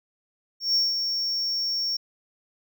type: tone with ADSR envelope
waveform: triangle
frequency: 5490 Hz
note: F8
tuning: 31 cents flat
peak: -17 dBFS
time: 0.6-1.97 s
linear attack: 150 ms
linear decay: 180 ms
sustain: -6 dB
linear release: 7 ms
effects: none